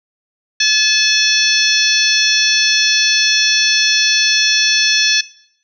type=harmonic tone with a mistuned harmonic; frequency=860 Hz; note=A5; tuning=40 cents flat; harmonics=2 / 3 / 4 / 5 / 6 / 7; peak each=-18 / -18 / -18 / -18 / -18 / -18 dBFS; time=0.6-5.21 s; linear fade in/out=5 ms; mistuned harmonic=6; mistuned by=+79 cents; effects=noise-tail reverb RT60 0.7 s tail -19 dB re dry